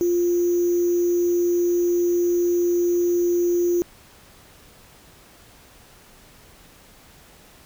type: tone with sample-and-hold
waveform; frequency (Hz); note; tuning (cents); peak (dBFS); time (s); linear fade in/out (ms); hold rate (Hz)
sine; 349.2; F4; 0; -17; 0.01-3.82; 0; 6300
effects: pink hiss -50 dBFS RMS until 7.65 s